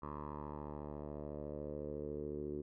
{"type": "tone with low-pass filter sweep", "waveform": "10% pulse", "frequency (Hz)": 74, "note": "D2", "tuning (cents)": 14, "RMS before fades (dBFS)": -44, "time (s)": [0.02, 2.62], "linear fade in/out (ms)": 10, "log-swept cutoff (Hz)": [1100, 370], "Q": 4.2, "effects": []}